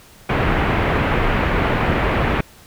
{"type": "low-pass noise", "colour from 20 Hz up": "pink", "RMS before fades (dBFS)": -18, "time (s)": [0.29, 2.41], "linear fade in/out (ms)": 5, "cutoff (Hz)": 2500, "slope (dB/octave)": 24, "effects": ["pink hiss -46 dBFS RMS until 2.66 s"]}